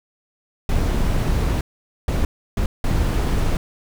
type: noise bursts at uneven times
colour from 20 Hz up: brown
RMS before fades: -19 dBFS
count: 4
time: 0.69-1.61 / 2.08-2.25 / 2.57-2.66 / 2.84-3.57 s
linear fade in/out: 2 ms
effects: none